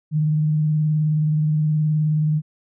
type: tone with vibrato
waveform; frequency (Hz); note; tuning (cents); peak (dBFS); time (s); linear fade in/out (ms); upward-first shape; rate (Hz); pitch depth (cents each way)
sine; 153.3; D#3; -25; -16; 0.11-2.42; 50; triangle; 19; 36
effects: none